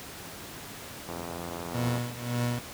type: click train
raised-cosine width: 1 ms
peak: -23 dBFS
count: 77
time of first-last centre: 1.09-1.979 s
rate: 85.5 Hz
type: tone with tremolo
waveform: 30% pulse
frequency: 120.8 Hz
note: B2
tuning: 38 cents flat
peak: -22 dBFS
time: 1.74-2.59 s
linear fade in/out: 5 ms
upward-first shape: triangle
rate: 1.8 Hz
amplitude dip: 90%
effects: pink hiss -42 dBFS RMS until 2.73 s + high-pass 80 Hz 12 dB/octave